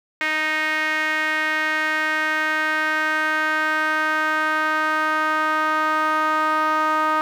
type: tone with band-pass filter sweep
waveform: sawtooth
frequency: 310.7 Hz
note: D#4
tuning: 2 cents flat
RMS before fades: -21 dBFS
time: 0.21-7.21 s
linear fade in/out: 0 ms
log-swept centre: 2000 to 1200 Hz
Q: 3.5
effects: 8-bit